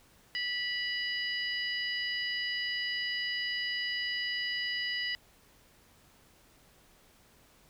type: harmonic tone with a mistuned harmonic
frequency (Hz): 980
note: B5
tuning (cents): -14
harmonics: 2 / 3 / 4 / 5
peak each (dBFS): -34 / -36 / -47 / -38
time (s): 0.35-5.15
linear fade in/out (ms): 0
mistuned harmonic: 4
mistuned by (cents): +16
effects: pink hiss -62 dBFS RMS until 7.69 s